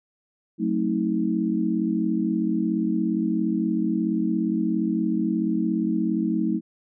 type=chord; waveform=sine; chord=F# diminished seventh; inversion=none; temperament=just; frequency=185 / 222 / 266.4 / 319.7 Hz; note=F#3 / A3 / C4 / Eb4; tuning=0 / +16 / +31 / +47 cents; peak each=-27 / -25 / -31 / -25 dBFS; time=0.58-6.61 s; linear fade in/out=50 ms; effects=none